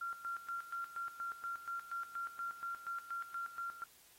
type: tone with tremolo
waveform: sine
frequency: 1378 Hz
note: F6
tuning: 24 cents flat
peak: -38 dBFS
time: 0.01-3.84 s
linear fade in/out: 5 ms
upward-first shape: square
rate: 4.2 Hz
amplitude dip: 75%
effects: white hiss -64 dBFS RMS until 4.18 s + AAC 48 kbps